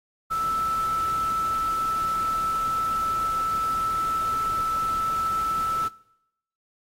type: tone in noise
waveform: sine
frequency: 1318.5 Hz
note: E6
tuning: in tune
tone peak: -23 dBFS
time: 0.3-5.89 s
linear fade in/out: 20 ms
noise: pink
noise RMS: -40 dBFS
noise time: 0.3-5.89 s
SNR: +14 dB
effects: noise-tail reverb RT60 0.8 s tail -21 dB re dry + AAC 48 kbps